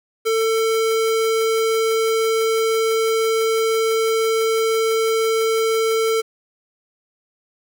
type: tone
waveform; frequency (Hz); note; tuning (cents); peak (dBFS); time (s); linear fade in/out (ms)
square; 447; A4; +27; -17; 0.25-6.22; 20
effects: none